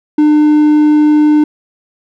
triangle tone, 301 Hz, D4, 43 cents sharp, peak -3 dBFS, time 0.18-1.44 s, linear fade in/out 5 ms, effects none

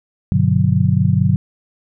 sine chord, G major seventh, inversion none, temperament just, 98 / 122.5 / 147 / 183.75 Hz, G2 / B2 / D3 / F#3, 0 / -14 / +2 / -12 cents, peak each -17 dBFS, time 0.32-1.36 s, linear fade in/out 0 ms, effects none

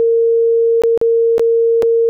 sine tone with dropouts, 460.1 Hz, A#4, 23 cents flat, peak -9 dBFS, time 0-2.09 s, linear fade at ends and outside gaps 0 ms, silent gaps 0.82-0.836 / 0.976-1.014 / 1.381-1.395 / 1.823-1.83 s, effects none

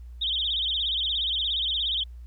sine tone with vibrato, 3398 Hz, G#7, 39 cents sharp, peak -24 dBFS, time 0.21-2.04 s, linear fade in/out 10 ms, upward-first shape sine, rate 17 Hz, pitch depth 190 cents each way, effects added 60 Hz sine -39 dBFS peak until 2.26 s + pink hiss -69 dBFS RMS until 2.26 s

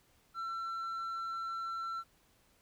sine tone with tanh clipping, 1347 Hz, E6, 37 cents sharp, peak -37 dBFS, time 0.34-2.04 s, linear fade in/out 50 ms, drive 4 dB, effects pink hiss -69 dBFS RMS until 2.61 s

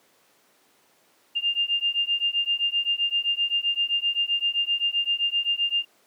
sine beating tone pair, 2800 / 2807.7 Hz, F7 / F7, +4 / +9 cents, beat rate 7.7 Hz, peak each -25 dBFS, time 1.35-5.85 s, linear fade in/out 20 ms, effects pink hiss -61 dBFS RMS until 6.06 s + high-pass 300 Hz 12 dB/octave

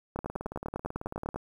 two click trains, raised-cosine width 1 ms, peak -19 / -23 dBFS, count 13 / 22, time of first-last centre 0.16-1.36 / 0.19-1.344 s, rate 10 / 18.2 Hz, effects 9-bit

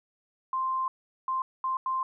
sine tone bursts at uneven times, 1046.5 Hz, C6, in tune, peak -26 dBFS, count 4, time 0.53-0.88 / 1.28-1.42 / 1.64-1.77 / 1.86-2.03 s, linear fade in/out 2 ms, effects none

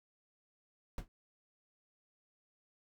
brown noise with exponential decay, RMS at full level -33 dBFS, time 0.98-1.08 s, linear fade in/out 1 ms, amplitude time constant 21 ms, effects none

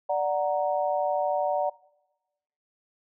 sine chord, D augmented, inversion none, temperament equal, 587.3 / 740 / 932.3 Hz, D5 / F#5 / A#5, 0 / 0 / 0 cents, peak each -26 / -27 / -31 dBFS, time 0.09-1.7 s, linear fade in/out 10 ms, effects noise-tail reverb RT60 1.0 s tail -22 dB re dry

